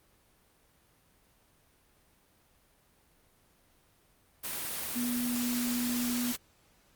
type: tone in noise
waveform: sine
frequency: 243.4 Hz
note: B3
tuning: 25 cents flat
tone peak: -30 dBFS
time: 4.95-6.33 s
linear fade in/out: 20 ms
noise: white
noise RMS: -36 dBFS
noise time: 4.43-6.37 s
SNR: +3 dB
effects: pink hiss -66 dBFS RMS until 6.95 s + Opus 32 kbps